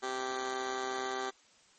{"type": "tone with amplitude modulation", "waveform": "15% pulse", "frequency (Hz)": 390.5, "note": "G4", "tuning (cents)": -7, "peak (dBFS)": -24, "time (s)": [0.02, 1.31], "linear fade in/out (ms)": 20, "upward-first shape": "sine", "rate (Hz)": 128, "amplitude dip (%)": 75, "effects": ["white hiss -63 dBFS RMS until 1.78 s", "MP3 32 kbps"]}